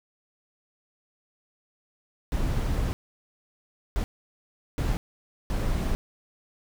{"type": "noise bursts at uneven times", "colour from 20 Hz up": "brown", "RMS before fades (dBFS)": -26, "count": 4, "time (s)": [[2.32, 2.93], [3.96, 4.04], [4.78, 4.97], [5.5, 5.95]], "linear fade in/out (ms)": 0, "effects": []}